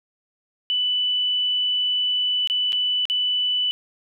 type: tone with dropouts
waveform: sine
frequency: 2983 Hz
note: F#7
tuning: 13 cents sharp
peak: -19 dBFS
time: 0.7-3.71 s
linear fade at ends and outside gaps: 0 ms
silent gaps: 2.474-2.499 / 2.722-2.729 / 3.054-3.099 s
effects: none